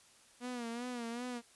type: tone with vibrato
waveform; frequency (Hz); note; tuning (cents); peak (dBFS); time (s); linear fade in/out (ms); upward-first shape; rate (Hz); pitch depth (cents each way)
sawtooth; 240; B3; -49; -35; 0.4-1.42; 50; sine; 2.6; 73
effects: white hiss -63 dBFS RMS until 1.55 s + resampled to 24000 Hz